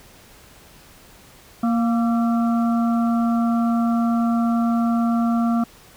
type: harmonic tone with a mistuned harmonic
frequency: 232.9 Hz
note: A#3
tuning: 1 cent flat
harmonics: 1 / 3 / 5 / 6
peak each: -17 / -27 / -31 / -33 dBFS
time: 1.63-5.64 s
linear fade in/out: 5 ms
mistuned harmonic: 6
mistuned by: -54 cents
effects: pink hiss -48 dBFS RMS until 5.96 s